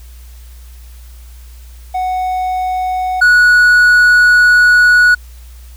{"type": "tone pair in turn", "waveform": "triangle", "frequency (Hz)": [740, 1464.7], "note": ["F#5", "F#6"], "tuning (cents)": [0, -18], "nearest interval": "octave", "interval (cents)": 1182, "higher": "second", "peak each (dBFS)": [-12, -3], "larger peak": "second", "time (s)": [[1.94, 3.21], [3.21, 5.15]], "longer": "second", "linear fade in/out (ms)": 10, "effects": ["added 60 Hz sine -32 dBFS peak until 5.76 s", "white hiss -46 dBFS RMS until 5.76 s"]}